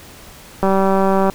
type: click train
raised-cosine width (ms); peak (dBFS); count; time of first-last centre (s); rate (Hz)
1; -3; 130; 0.63-1.298; 193
effects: pink hiss -40 dBFS RMS until 1.34 s